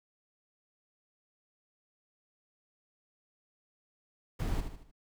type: noise with echo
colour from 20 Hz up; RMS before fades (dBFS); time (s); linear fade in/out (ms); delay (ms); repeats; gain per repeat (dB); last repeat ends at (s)
brown; -32; 4.39-4.61; 10; 76; 4; -7; 4.914
effects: none